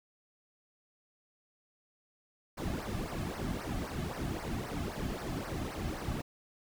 brown noise with flanger, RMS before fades -37 dBFS, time 2.57-6.22 s, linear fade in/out 10 ms, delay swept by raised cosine 0.27 to 2.17 ms, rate 3.8 Hz, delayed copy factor -0.9, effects none

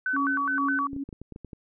sine tone with vibrato, 1310 Hz, E6, 11 cents flat, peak -24 dBFS, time 0.06-0.87 s, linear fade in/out 2 ms, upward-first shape square, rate 4.8 Hz, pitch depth 250 cents each way
sine tone with tremolo, 277.2 Hz, C#4, in tune, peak -26 dBFS, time 0.13-1.04 s, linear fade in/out 10 ms, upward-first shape sine, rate 2.3 Hz, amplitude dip 65%
clicks, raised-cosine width 3 ms, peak -27 dBFS, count 9, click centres 0.932 / 0.964 / 1.09 / 1.128 / 1.216 / 1.323 / 1.361 / 1.447 / 1.532 s
effects none

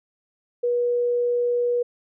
sine tone, 483.7 Hz, B4, 36 cents flat, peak -19 dBFS, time 0.63-1.83 s, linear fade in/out 10 ms, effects none

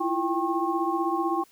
sine tone cluster, 328.8 / 344.6 / 789 / 1084 Hz, E4 / F4 / G5 / C#6, -4 / -23 / +11 / -39 cents, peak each -29 dBFS, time 0-1.44 s, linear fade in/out 10 ms, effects white hiss -59 dBFS RMS until 1.51 s

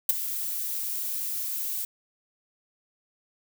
violet noise with ADSR envelope, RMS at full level -17 dBFS, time 0.09-1.85 s, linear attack 5 ms, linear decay 18 ms, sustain -14 dB, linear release 4 ms, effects none

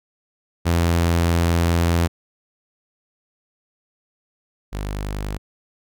sawtooth tone pair in turn, 84.8 / 50.32 Hz, E2 / G1, +50 / +46 cents, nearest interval major sixth, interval 904 cents, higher first, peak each -12 / -21 dBFS, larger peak first, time 0.65-2.08 / 4.72-5.38 s, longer first, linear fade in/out 20 ms, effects none

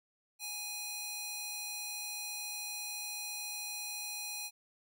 square tone with high-pass filter, 827 Hz, G#5, 8 cents flat, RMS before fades -41 dBFS, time 0.39-4.51 s, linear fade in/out 50 ms, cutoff 3300 Hz, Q 0.58, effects none

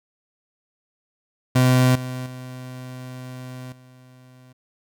30% pulse tone with level steps, 127.4 Hz, C3, 46 cents flat, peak -11 / -25 / -31 / -44 dBFS, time 1.55-4.53 s, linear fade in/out 10 ms, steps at 1.95 / 2.26 / 3.72 s, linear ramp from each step 5 ms, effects none

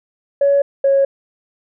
sine tone pair in turn, 562 / 549.5 Hz, C#5 / C#5, +24 / -15 cents, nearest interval unison, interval 39 cents, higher first, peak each -9 dBFS, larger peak neither, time 0.41-0.62 / 0.84-1.05 s, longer neither, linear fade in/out 5 ms, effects tanh soft clip ceiling -6 dBFS

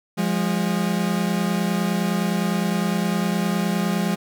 40% pulse tone pair together, 175.64 / 205.4 Hz, F3 / G#3, +10 / -19 cents, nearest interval minor third, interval 271 cents, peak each -22 / -22 dBFS, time 0.17-4.16 s, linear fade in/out 20 ms, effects none

